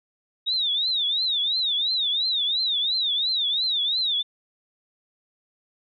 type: tone with vibrato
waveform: sine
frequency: 3729 Hz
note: A#7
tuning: in tune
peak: -21 dBFS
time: 0.46-4.23 s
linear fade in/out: 20 ms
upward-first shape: triangle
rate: 2.9 Hz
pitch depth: 200 cents each way
effects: none